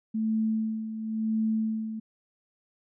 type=tone with tremolo; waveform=sine; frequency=220 Hz; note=A3; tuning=in tune; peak=-23 dBFS; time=0.14-2 s; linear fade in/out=10 ms; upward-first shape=sine; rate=0.95 Hz; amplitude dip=65%; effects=none